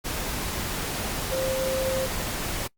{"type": "tone in noise", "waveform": "sine", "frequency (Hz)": 526, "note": "C5", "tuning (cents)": 9, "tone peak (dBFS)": -25, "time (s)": [1.31, 2.07], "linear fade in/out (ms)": 20, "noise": "pink", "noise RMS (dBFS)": -30, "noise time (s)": [0.04, 2.68], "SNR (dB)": 2, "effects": ["noise-tail reverb RT60 0.1 s tail -23 dB re dry", "Opus 48 kbps"]}